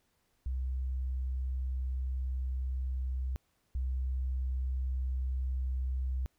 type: tone pair in turn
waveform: sine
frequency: 64.4 / 64.4 Hz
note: C2 / C2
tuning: -27 / -27 cents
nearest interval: unison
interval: 0 cents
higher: neither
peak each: -31 / -30 dBFS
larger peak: second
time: 0.46-3.36 / 3.75-6.26 s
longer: first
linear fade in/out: 0 ms
effects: pink hiss -75 dBFS RMS until 6.38 s